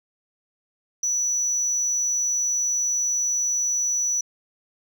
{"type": "tone", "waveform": "sine", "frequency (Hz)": 5920, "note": "F#8", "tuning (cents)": 0, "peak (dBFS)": -18, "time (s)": [1.03, 4.21], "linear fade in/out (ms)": 5, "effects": ["tanh soft clip ceiling -20 dBFS"]}